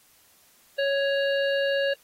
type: harmonic tone with a mistuned harmonic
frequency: 554.4 Hz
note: C#5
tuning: in tune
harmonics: 1 / 3 / 5 / 7 / 8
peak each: -23 / -29 / -33 / -40 / -42 dBFS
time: 0.78-1.94 s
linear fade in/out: 10 ms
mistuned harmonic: 5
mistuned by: +26 cents
effects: white hiss -59 dBFS RMS until 2.03 s + AAC 48 kbps